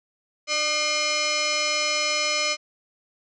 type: tone with frequency modulation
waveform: sine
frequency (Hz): 1506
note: F#6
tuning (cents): +30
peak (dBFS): -21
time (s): 0.47-2.57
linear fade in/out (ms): 50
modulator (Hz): 907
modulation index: 5.3
effects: none